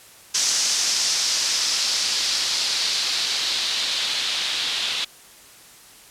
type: noise with low-pass filter sweep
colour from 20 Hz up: blue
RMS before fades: -23 dBFS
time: 0.34-5.05 s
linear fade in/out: 10 ms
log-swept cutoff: 5900 to 3500 Hz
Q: 2.4
effects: white hiss -47 dBFS RMS until 6.1 s + low-pass 12000 Hz 12 dB/octave